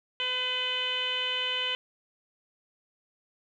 10% pulse tone with low-pass filter, 505 Hz, B4, 39 cents sharp, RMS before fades -30 dBFS, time 0.2-1.75 s, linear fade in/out 0 ms, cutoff 3100 Hz, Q 7.5, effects none

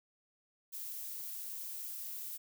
violet noise, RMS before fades -43 dBFS, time 0.72-2.38 s, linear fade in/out 20 ms, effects none

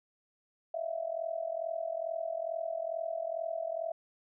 sine tone with amplitude modulation, 659.3 Hz, E5, in tune, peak -29 dBFS, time 0.74-3.92 s, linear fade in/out 5 ms, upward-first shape sine, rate 42.3 Hz, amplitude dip 85%, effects none

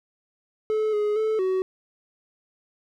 triangle tone with pitch steps, 432.5 / 418.8 / 436.5 / 375.3 Hz, A4 / G#4 / A4 / F#4, -30 / +15 / -14 / +25 cents, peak -19 dBFS, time 0.7-1.62 s, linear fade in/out 0 ms, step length 230 ms, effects none

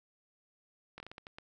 slowing click train, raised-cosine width 0.3 ms, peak -30 dBFS, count 8, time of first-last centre 0.98-1.385 s, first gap 21 ms, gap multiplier 1.33, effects none

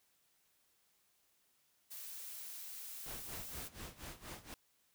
blue noise, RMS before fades -48 dBFS, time 1.9-3.69 s, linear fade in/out 20 ms
pink noise with tremolo, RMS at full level -47 dBFS, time 3.06-4.54 s, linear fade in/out 0 ms, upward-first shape sine, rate 4.2 Hz, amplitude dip 85%
effects white hiss -75 dBFS RMS until 4.94 s

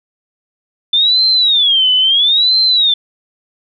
sine tone with vibrato, 3520 Hz, A7, in tune, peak -8 dBFS, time 0.93-2.94 s, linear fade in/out 5 ms, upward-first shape sine, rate 0.75 Hz, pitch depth 270 cents each way, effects none

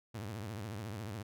sawtooth tone with vibrato, 105.9 Hz, G#2, 34 cents sharp, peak -36 dBFS, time 0.14-1.23 s, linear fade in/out 10 ms, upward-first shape triangle, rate 14 Hz, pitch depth 240 cents each way, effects none

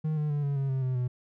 triangle tone with pitch steps, 155.56 / 150.7 / 145.98 / 141.42 / 137 / 132.71 / 128.56 / 124.54 Hz, D#3 / D3 / D3 / C#3 / C#3 / C3 / C3 / B2, 0 / +45 / -10 / +35 / -20 / +25 / -30 / +15 cents, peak -24 dBFS, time 0.04-1.08 s, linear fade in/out 10 ms, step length 130 ms, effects none

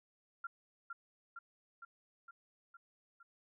sine tone with echo, 1381 Hz, F6, 20 cents flat, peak -39 dBFS, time 0.44-0.47 s, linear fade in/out 5 ms, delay 460 ms, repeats 6, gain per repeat -3 dB, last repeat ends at 3.23 s, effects none

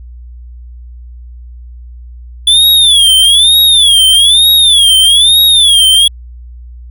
square tone with vibrato, 3431 Hz, A7, 44 cents flat, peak -4 dBFS, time 2.47-6.08 s, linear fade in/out 5 ms, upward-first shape sine, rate 1.1 Hz, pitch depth 170 cents each way, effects added 60 Hz sine -27 dBFS peak until 6.9 s

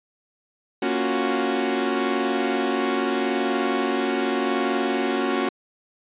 sawtooth chord, Gb major seventh, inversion first, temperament equal, 233.1 / 277.2 / 349.2 / 370 Hz, Bb3 / Db4 / F4 / Gb4, 0 / 0 / 0 / 0 cents, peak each -24 / -22 / -26 / -21 dBFS, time 0.82-5.49 s, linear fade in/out 5 ms, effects resampled to 8000 Hz

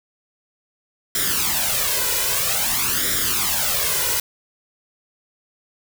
white noise with flanger, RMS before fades -21 dBFS, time 1.15-4.2 s, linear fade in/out 2 ms, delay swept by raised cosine 0.55 to 2.05 ms, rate 0.51 Hz, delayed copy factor +0.75, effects none

